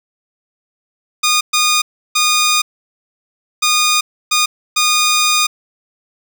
10% pulse tone bursts at uneven times, 1226 Hz, D#6, 26 cents flat, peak -3 dBFS, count 6, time 1.23-1.41 / 1.53-1.82 / 2.15-2.62 / 3.62-4.01 / 4.31-4.46 / 4.76-5.47 s, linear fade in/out 10 ms, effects none

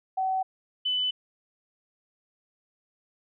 sine tone pair in turn, 758 / 3002 Hz, F#5 / F#7, +42 / +24 cents, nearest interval 2 octaves, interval 2382 cents, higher second, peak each -24 dBFS, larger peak neither, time 0.17-0.43 / 0.85-1.11 s, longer neither, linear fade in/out 10 ms, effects none

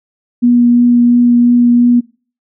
sine tone with vibrato, 241.1 Hz, B3, 41 cents flat, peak -5 dBFS, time 0.42-2.01 s, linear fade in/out 20 ms, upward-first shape triangle, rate 2.9 Hz, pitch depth 11 cents each way, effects noise-tail reverb RT60 0.4 s tail -23 dB re dry

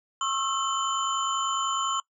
sine tone cluster, 1086 / 1282 / 1332 / 3046 / 7040 Hz, C#6 / E6 / E6 / F#7 / A8, -36 / -49 / +18 / +50 / 0 cents, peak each -28 / -37 / -32 / -33 / -35 dBFS, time 0.21-2 s, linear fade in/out 2 ms, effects noise-tail reverb RT60 0.1 s tail -21 dB re dry

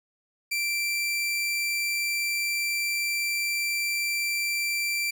sawtooth tone, 2349 Hz, D7, in tune, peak -22 dBFS, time 0.51-5.11 s, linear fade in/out 10 ms, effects none

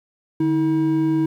triangle tone pair together, 149.5 / 319.9 Hz, D3 / D#4, +31 / +48 cents, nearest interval octave + minor second, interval 1317 cents, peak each -22 / -15 dBFS, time 0.4-1.26 s, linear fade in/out 5 ms, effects 9-bit

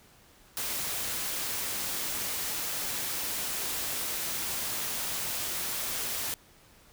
white noise, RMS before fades -33 dBFS, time 0.57-6.34 s, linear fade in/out 0 ms, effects pink hiss -58 dBFS RMS until 6.92 s

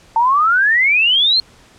sine exponential sweep, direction up, 888 to 4301 Hz, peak -10 dBFS, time 0.16-1.4 s, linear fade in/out 2 ms, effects pink hiss -47 dBFS RMS until 1.78 s + low-pass 8000 Hz 12 dB/octave

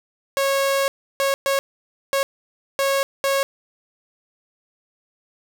sawtooth tone bursts at uneven times, 549 Hz, C#5, 17 cents flat, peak -14 dBFS, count 6, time 0.37-0.88 / 1.2-1.34 / 1.46-1.59 / 2.13-2.23 / 2.79-3.03 / 3.24-3.43 s, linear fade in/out 0 ms, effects 9-bit

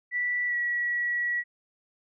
sine tone with pitch glide, 1962 to 1929.4 Hz, B6 to B6, -12 to -41 cents, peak -25 dBFS, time 0.11-1.44 s, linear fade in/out 50 ms, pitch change -29 cents, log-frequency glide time 0.47-0.55 s, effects none

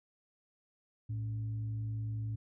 sine tone with frequency modulation, 110 Hz, A2, in tune, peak -34 dBFS, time 1.09-2.36 s, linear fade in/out 10 ms, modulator 169 Hz, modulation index 0.25, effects none

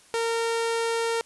sawtooth tone, 459.6 Hz, A#4, 25 cents flat, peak -20 dBFS, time 0.14-1.21 s, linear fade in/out 0 ms, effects white hiss -55 dBFS RMS until 1.25 s + resampled to 24000 Hz

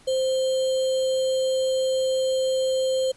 sine tone with sample-and-hold, 522 Hz, C5, 4 cents flat, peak -20 dBFS, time 0.07-3.12 s, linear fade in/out 10 ms, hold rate 3675 Hz, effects pink hiss -54 dBFS RMS until 3.16 s + resampled to 24000 Hz

